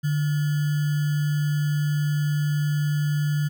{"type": "tone with sample-and-hold", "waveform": "sine", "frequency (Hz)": 148.2, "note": "D3", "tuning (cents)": 16, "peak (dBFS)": -20, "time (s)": [0.03, 3.49], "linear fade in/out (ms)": 20, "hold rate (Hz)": 1575, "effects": []}